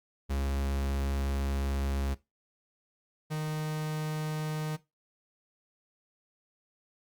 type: tone pair in turn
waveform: 45% pulse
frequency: 68.8 / 154.45 Hz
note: C#2 / D#3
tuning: -12 / -12 cents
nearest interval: octave + major second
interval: 1400 cents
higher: second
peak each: -29 / -31 dBFS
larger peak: first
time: 0.29-2.15 / 3.3-4.77 s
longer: first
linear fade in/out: 20 ms
effects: noise-tail reverb RT60 0.2 s tail -17 dB re dry + Opus 48 kbps